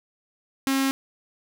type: tone with notch filter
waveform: sawtooth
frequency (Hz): 270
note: C#4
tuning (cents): -45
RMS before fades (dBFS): -23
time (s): 0.67-0.91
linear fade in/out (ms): 0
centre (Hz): 610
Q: 1
effects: none